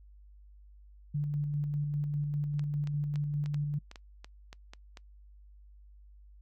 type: tone with tremolo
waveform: sine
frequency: 146.4 Hz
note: D3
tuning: 5 cents flat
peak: -28 dBFS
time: 1.14-3.79 s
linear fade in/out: 10 ms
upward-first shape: square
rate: 5 Hz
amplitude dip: 25%
type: clicks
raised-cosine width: 0.2 ms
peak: -29 dBFS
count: 11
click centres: 2.594 / 2.873 / 3.158 / 3.46 / 3.544 / 3.914 / 3.958 / 4.245 / 4.529 / 4.735 / 4.972 s
effects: noise-tail reverb RT60 0.1 s tail -24 dB re dry + added 50 Hz sine -52 dBFS peak until 6.41 s